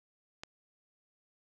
click, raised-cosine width 0.2 ms, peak -24 dBFS, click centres 0.435 s, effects none

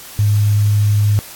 sine tone with quantisation, 103.83 Hz, G#2, in tune, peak -10 dBFS, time 0.19-1.19 s, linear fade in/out 0 ms, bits 6, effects white hiss -35 dBFS RMS until 1.35 s + AAC 64 kbps

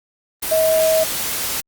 sine tone in noise, 638 Hz, D#5, 43 cents sharp, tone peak -13 dBFS, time 0.51-1.04 s, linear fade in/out 10 ms, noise white, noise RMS -23 dBFS, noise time 0.42-1.61 s, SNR +7 dB, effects Opus 32 kbps

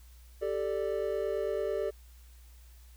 triangle chord, G suspended second, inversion none, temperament just, 392 / 441 / 588 Hz, G4 / A4 / D5, 0 / +4 / +2 cents, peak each -32 dBFS, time 0.41-1.91 s, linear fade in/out 20 ms, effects added 60 Hz sine -51 dBFS peak until 2.96 s + white hiss -63 dBFS RMS until 2.96 s

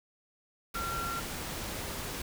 sine tone in noise, 1370 Hz, F6, 34 cents flat, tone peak -34 dBFS, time 0.75-1.2 s, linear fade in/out 5 ms, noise pink, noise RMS -38 dBFS, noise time 0.74-2.22 s, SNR +1 dB, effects none

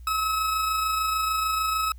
40% pulse tone with amplitude modulation, 1287 Hz, E6, 42 cents flat, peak -21 dBFS, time 0.07-1.92 s, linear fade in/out 2 ms, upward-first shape sine, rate 26.7 Hz, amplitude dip 30%, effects added 60 Hz sine -40 dBFS peak until 1.98 s + white hiss -66 dBFS RMS until 1.98 s

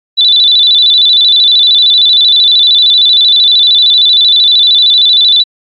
sine tone with vibrato, 3727 Hz, A#7, 1 cent flat, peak -3 dBFS, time 0.17-5.44 s, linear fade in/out 20 ms, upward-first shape square, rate 13 Hz, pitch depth 97 cents each way, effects AAC 48 kbps

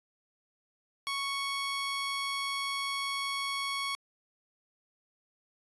15% pulse tone, 1108.7 Hz, C#6, in tune, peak -25 dBFS, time 1.07-3.95 s, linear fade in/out 0 ms, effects resampled to 24000 Hz

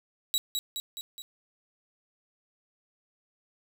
sawtooth tone with echo, 3876 Hz, B7, 33 cents flat, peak -21 dBFS, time 0.34-0.38 s, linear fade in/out 0 ms, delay 210 ms, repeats 4, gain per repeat -4 dB, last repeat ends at 1.22 s, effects none

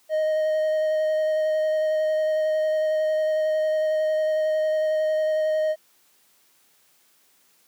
triangle tone with vibrato, 622.3 Hz, D#5, in tune, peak -18 dBFS, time 0.09-5.76 s, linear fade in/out 50 ms, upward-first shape square, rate 11 Hz, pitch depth 8 cents each way, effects white hiss -61 dBFS RMS until 7.67 s + high-pass 150 Hz 12 dB/octave

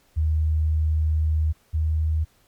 sine tone pair in turn, 78 / 78.5 Hz, D#2 / D#2, +5 / +16 cents, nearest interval unison, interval 11 cents, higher second, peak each -18 / -19 dBFS, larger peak first, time 0.16-1.53 / 1.73-2.25 s, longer first, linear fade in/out 20 ms, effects pink hiss -61 dBFS RMS until 2.47 s + MP3 96 kbps

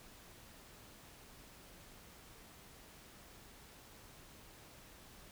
silence, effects pink hiss -58 dBFS RMS until 5.31 s

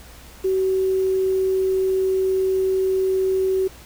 sine tone with quantisation, 379 Hz, F#4, 42 cents sharp, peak -17 dBFS, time 0.44-3.68 s, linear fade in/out 10 ms, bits 7, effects added 60 Hz sine -45 dBFS peak until 3.85 s + pink hiss -45 dBFS RMS until 3.85 s

